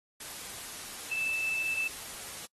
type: tone in noise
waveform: sine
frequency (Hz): 2637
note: E7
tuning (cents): 0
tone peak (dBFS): -29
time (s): 1.11-1.88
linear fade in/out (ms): 5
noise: white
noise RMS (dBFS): -42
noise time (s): 0.2-2.46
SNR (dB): +10
effects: noise-tail reverb RT60 0.1 s tail -25 dB re dry + AAC 32 kbps